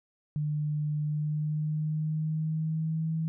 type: tone with pitch glide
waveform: sine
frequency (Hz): 150 to 160.77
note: D3 to E3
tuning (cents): +37 to -43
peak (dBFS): -27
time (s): 0.36-3.28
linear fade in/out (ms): 0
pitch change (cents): +120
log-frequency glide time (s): 1.04-3.14
effects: none